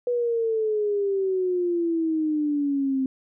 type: exponential sweep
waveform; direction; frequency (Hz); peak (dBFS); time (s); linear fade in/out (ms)
sine; down; 491.2 to 261.6; -21; 0.07-3.06; 2
effects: none

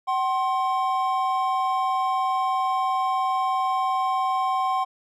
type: tone pair together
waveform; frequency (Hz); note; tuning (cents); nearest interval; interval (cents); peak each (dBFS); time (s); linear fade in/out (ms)
triangle; 759 / 1058; F#5 / C6; +44 / +19; tritone; 575; -22; 0.07-4.85; 20
effects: none

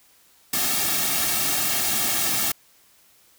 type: noise with comb filter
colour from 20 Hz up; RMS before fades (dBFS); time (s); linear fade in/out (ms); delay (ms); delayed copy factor
white; -23; 0.53-2.52; 5; 2; -0.75
effects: white hiss -57 dBFS RMS until 3.38 s

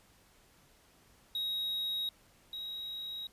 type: tone pair in turn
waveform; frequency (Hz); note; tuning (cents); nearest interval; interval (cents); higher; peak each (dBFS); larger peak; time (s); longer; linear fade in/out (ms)
triangle; 3795 / 3814; A#7 / A#7; +30 / +39; unison; 9; second; -31 / -37; first; 1.35-2.09 / 2.53-3.27; neither; 2
effects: pink hiss -64 dBFS RMS until 3.32 s + resampled to 32000 Hz

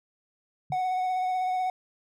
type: tone with exponential decay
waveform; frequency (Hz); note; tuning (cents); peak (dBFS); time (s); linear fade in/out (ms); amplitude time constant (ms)
sine; 143; D3; -46; -30; 0.7-0.8; 5; 21
type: tone with vibrato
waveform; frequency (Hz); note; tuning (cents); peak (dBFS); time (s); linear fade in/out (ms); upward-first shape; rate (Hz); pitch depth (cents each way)
triangle; 740; F#5; 0; -23; 0.72-1.7; 2; sine; 16; 18
effects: none

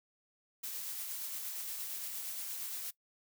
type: noise with tremolo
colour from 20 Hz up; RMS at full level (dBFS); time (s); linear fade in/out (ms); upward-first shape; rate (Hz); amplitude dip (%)
blue; -40; 0.63-2.91; 10; sine; 8.6; 25
effects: noise-tail reverb RT60 0.1 s tail -20 dB re dry

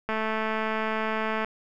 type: click train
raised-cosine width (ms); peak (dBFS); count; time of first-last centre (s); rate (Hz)
0.5; -14; 298; 0.09-1.446; 219
effects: none

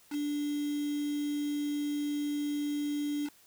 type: tone with quantisation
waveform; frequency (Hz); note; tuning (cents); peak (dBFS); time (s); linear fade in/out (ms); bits
sine; 292.4; D4; -7; -30; 0.1-3.3; 50; 7
effects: white hiss -61 dBFS RMS until 3.46 s

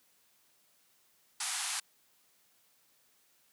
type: band-pass noise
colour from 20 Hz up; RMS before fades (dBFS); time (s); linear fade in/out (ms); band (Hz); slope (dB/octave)
white; -36; 1.4-1.8; 5; 720 to 11000; 96
effects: white hiss -69 dBFS RMS until 3.52 s + high-pass 100 Hz 12 dB/octave

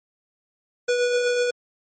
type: tone with tremolo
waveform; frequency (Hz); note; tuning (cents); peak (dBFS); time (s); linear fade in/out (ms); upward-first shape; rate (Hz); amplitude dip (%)
square; 488.5; B4; -19; -18; 0.88-1.51; 10; triangle; 8.1; 40
effects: MP3 32 kbps

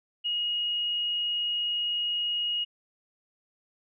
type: tone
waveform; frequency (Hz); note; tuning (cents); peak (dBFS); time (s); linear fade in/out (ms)
sine; 2881; F#7; -47; -26; 0.24-2.65; 20
effects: none

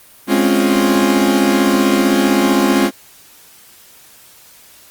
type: chord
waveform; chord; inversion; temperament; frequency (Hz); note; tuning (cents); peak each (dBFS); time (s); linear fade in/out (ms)
40% pulse; Db major seventh; second; equal; 207.7 / 261.6 / 277.2 / 349.2; Ab3 / C4 / Db4 / F4; 0 / 0 / 0 / 0; -16; 0.27-2.91; 50
effects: white hiss -44 dBFS RMS until 4.9 s + Opus 32 kbps

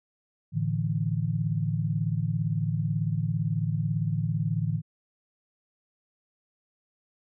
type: chord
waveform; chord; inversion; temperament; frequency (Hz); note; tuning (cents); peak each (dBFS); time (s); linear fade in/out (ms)
sine; A suspended fourth; none; equal; 110 / 146.83 / 164.81; A2 / D3 / E3; 0 / 0 / 0; -29; 0.52-4.82; 50
effects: none

